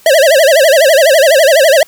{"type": "tone with vibrato", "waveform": "square", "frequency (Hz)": 592, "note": "D5", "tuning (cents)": 14, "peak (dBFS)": -5, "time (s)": [0.06, 1.83], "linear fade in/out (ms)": 2, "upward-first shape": "sine", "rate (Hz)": 12, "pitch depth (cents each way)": 210, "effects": ["white hiss -43 dBFS RMS until 1.87 s"]}